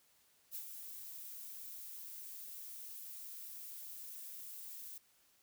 violet noise with ADSR envelope, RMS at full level -43 dBFS, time 0.51-4.98 s, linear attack 43 ms, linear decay 83 ms, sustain -6 dB, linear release 4 ms, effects white hiss -71 dBFS RMS until 5.42 s

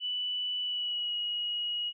sine tone with pitch glide, 2972 to 2899 Hz, F#7 to F#7, +7 to -36 cents, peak -30 dBFS, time 0-1.93 s, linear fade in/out 50 ms, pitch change -43 cents, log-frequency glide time 0.61-1.15 s, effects none

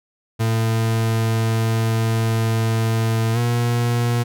40% pulse tone with pitch glide, 112.6 to 119.3 Hz, A2 to A#2, +40 to +41 cents, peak -16 dBFS, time 0.39-4.24 s, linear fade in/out 20 ms, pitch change +101 cents, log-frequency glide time 3.33-3.38 s, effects none

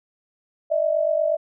sine tone pair together, 600 / 648.3 Hz, D5 / E5, +37 / -29 cents, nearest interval minor second, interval 134 cents, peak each -21 dBFS, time 0.7-1.37 s, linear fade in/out 20 ms, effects none

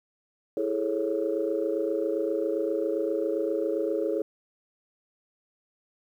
sine chord, A major seventh, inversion second, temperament just, 330 / 412.5 / 440 / 550 Hz, E4 / G#4 / A4 / C#5, +2 / -12 / 0 / -14 cents, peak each -30 dBFS, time 0.57-4.22 s, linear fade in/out 2 ms, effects tanh soft clip ceiling -15 dBFS + 10-bit

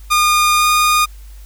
sawtooth tone with pitch glide, 1217 to 1224.8 Hz, D#6 to D#6, -39 to -28 cents, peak -7 dBFS, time 0.1-1.06 s, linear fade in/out 20 ms, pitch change +11 cents, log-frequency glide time 0.57-0.66 s, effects added 50 Hz sine -33 dBFS peak until 1.45 s + white hiss -49 dBFS RMS until 1.45 s

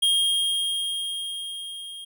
square tone with level ramp, 3238 Hz, G#7, 45 cents flat, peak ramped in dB -18 to -37 dBFS, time 0.02-2.05 s, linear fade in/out 10 ms, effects none

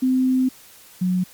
sine tone pair in turn, 257.9 / 182.57 Hz, C4 / F#3, -25 / -23 cents, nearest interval tritone, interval 598 cents, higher first, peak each -15 / -17 dBFS, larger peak first, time 0.02-0.49 / 1.01-1.24 s, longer first, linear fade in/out 10 ms, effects white hiss -47 dBFS RMS until 1.33 s + MP3 96 kbps

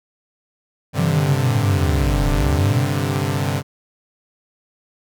sawtooth chord, G suspended fourth, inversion none, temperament equal with one note detuned, 98 / 131.19 / 146.83 Hz, G2 / C3 / D3, 0 / +5 / 0 cents, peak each -19 dBFS, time 0.93-3.63 s, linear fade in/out 50 ms
sine linear two-way sweep, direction down then up, 174.61 to 34.43 to 139.8 Hz, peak -17 dBFS, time 0.98-2.88 s, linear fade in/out 20 ms, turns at 2.31 s
effects none

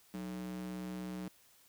square tone with high-pass filter, 61.74 Hz, B1, in tune, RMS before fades -42 dBFS, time 0.14-1.28 s, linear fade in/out 0 ms, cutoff 220 Hz, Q 7.8, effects white hiss -65 dBFS RMS until 1.68 s

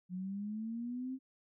sine linear sweep, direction up, 178.1 to 265.7 Hz, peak -37 dBFS, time 0.09-1.19 s, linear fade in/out 50 ms, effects none

